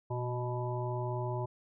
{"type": "harmonic tone with a mistuned harmonic", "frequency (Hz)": 123.47, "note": "B2", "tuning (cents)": 0, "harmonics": [1, 3, 5, 7, 8], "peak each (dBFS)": [-34, -39, -41, -42, -43], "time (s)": [0.1, 1.46], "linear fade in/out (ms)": 10, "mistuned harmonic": 1, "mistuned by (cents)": -25, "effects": []}